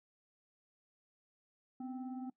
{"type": "tone with frequency modulation", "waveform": "sine", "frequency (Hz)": 253.7, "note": "B3", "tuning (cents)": 47, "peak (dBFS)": -40, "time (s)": [1.8, 2.3], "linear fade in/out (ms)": 5, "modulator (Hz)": 526, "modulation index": 0.62, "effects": ["noise-tail reverb RT60 0.1 s tail -20 dB re dry"]}